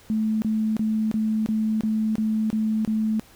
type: tone bursts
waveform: sine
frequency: 217.9 Hz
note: A3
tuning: 17 cents flat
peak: -20 dBFS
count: 9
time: 0.1-3.196 s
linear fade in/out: 0 ms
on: 320 ms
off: 27 ms
effects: pink hiss -52 dBFS RMS until 3.35 s